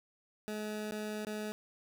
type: tone with dropouts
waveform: 20% pulse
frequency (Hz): 212.6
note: G#3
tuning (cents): +41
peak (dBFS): -32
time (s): 0.48-1.52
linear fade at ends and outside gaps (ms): 0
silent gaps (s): 0.91-0.921 / 1.249-1.269
effects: none